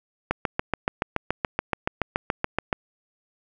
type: click train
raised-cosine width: 0.5 ms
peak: -7 dBFS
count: 18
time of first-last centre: 0.31-2.728 s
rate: 7.03 Hz
effects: none